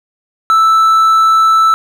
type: tone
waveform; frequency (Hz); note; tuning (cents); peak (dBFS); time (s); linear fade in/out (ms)
triangle; 1318.5; E6; 0; -4; 0.5-1.74; 0
effects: none